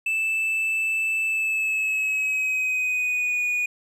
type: tone with pitch glide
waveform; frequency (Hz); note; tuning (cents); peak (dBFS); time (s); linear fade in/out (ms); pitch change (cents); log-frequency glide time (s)
triangle; 2637 to 2460; E7 to D#7; 0 to -20; -20; 0.06-3.66; 5; -120; 1.25-3.42
effects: none